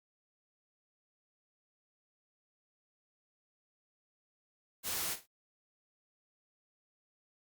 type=noise with echo; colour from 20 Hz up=white; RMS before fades=-36 dBFS; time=4.83-5.17 s; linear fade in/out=50 ms; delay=50 ms; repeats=2; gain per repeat=-13 dB; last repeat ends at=5.27 s; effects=Opus 48 kbps